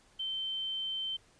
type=tone; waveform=sine; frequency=3100 Hz; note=G7; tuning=20 cents flat; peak=-33 dBFS; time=0.19-1.17 s; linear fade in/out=10 ms; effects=pink hiss -64 dBFS RMS until 1.39 s + resampled to 22050 Hz